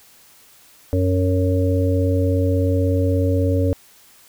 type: harmonic tone with a mistuned harmonic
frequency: 92.5 Hz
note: F#2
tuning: in tune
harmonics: 1 / 3 / 5 / 6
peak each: -17 / -22 / -24 / -25 dBFS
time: 0.93-3.73 s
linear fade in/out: 0 ms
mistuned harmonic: 5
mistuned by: -15 cents
effects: white hiss -50 dBFS RMS until 4.28 s